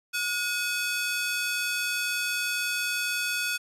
sawtooth ring-modulated tone, 1990 Hz, B6, 13 cents sharp, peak -20 dBFS, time 0.13-3.58 s, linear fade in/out 20 ms, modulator 548 Hz, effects resampled to 32000 Hz

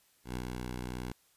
10% pulse tone with ADSR envelope, 61.74 Hz, B1, in tune, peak -26 dBFS, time 0.24-1.12 s, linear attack 110 ms, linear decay 66 ms, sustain -3 dB, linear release 4 ms, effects white hiss -68 dBFS RMS until 1.36 s + resampled to 32000 Hz

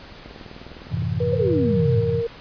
click train, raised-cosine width 2 ms, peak -26 dBFS, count 16, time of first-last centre 0.26-1.021 s, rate 19.7 Hz
sine chord, F# half-diminished seventh, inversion none, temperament equal, 92.5 / 110 / 130.81 / 164.81 Hz, F#2 / A2 / C3 / E3, 0 / 0 / 0 / 0 cents, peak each -27 dBFS, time 0.89-2.23 s, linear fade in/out 50 ms
sine tone with pitch glide, 482.1 to 465.1 Hz, B4 to A#4, -42 to -4 cents, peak -21 dBFS, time 1.2-2.27 s, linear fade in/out 5 ms, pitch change -62 cents, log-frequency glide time 1.52-1.86 s
sine exponential sweep, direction down, 544 to 97 Hz, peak -20 dBFS, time 1.32-2.03 s, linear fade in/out 20 ms
effects pink hiss -42 dBFS RMS until 2.4 s + resampled to 11025 Hz

